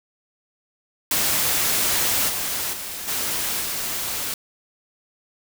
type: noise with level steps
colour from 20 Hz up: white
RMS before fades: -21 / -26 / -32 / -25 / -27 dBFS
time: 1.11-4.34 s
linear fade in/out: 2 ms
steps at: 2.28 / 2.72 / 3.07 / 3.6 s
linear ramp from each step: 20 ms
effects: none